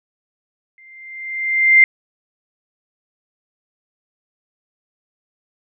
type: tone with exponential growth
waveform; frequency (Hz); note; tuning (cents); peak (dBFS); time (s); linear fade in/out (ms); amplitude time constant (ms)
sine; 2093; C7; 0; -4; 0.78-1.84; 1; 230
effects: none